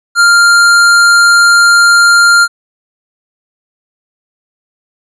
square tone, 1396.9 Hz, F6, in tune, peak -4 dBFS, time 0.15-2.48 s, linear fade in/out 50 ms, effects resampled to 22050 Hz

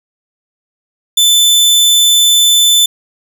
sawtooth tone, 3520 Hz, A7, in tune, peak -3 dBFS, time 1.17-2.86 s, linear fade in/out 5 ms, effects 7-bit

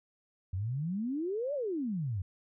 sine exponential two-way sweep, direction up then down, 87.31 to 601 to 87.31 Hz, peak -31 dBFS, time 0.53-2.22 s, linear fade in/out 5 ms, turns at 1.54 s, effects none

